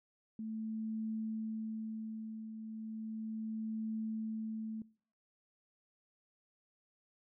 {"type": "tone with tremolo", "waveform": "sine", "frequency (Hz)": 220, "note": "A3", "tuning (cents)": 0, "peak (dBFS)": -36, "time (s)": [0.39, 4.82], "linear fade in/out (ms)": 2, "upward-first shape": "triangle", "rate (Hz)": 0.35, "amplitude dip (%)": 60, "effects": ["noise-tail reverb RT60 0.5 s tail -23 dB re dry"]}